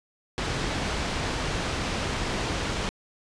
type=low-pass noise; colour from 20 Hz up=pink; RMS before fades=-29 dBFS; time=0.38-2.89 s; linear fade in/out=0 ms; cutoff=5300 Hz; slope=12 dB/octave; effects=resampled to 22050 Hz